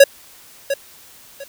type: tone with echo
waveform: square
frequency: 554.4 Hz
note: C#5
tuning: in tune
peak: -4 dBFS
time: 0-0.04 s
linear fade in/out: 5 ms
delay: 700 ms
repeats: 2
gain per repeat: -13 dB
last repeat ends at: 1.44 s
effects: white hiss -45 dBFS RMS until 1.48 s